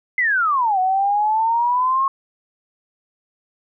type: exponential two-way sweep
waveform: sine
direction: down then up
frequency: 2085 to 736 to 1093 Hz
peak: -15 dBFS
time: 0.18-2.08 s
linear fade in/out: 2 ms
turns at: 0.79 s
effects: none